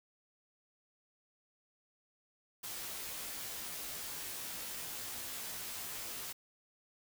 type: noise with comb filter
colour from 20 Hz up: white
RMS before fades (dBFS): -43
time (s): 2.63-6.33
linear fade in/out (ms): 10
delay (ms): 15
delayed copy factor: -0.95
effects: none